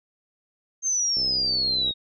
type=exponential sweep; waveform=sine; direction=down; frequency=6400 to 3729 Hz; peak=-21 dBFS; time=0.82-1.94 s; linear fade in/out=50 ms
type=click train; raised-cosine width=2 ms; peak=-26 dBFS; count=49; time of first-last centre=1.17-1.908 s; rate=65 Hz
effects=none